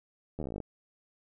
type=slowing click train; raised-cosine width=2 ms; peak=-24 dBFS; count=14; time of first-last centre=0.39-0.603 s; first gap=12 ms; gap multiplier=1.05; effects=none